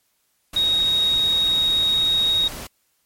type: tone in noise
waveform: sine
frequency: 3766 Hz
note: A#7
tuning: 17 cents sharp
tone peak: -16 dBFS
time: 0.56-2.48 s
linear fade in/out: 5 ms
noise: pink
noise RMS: -34 dBFS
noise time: 0.53-2.67 s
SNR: +15 dB
effects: white hiss -67 dBFS RMS until 3.05 s + MP3 64 kbps